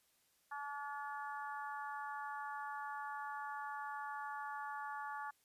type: harmonic tone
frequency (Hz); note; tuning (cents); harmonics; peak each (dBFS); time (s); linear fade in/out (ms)
286.5; D4; -43; 3 / 4 / 5 / 6; -45 / -47 / -49 / -51; 0.51-5.31; 10
effects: white hiss -75 dBFS RMS until 5.44 s + resampled to 32000 Hz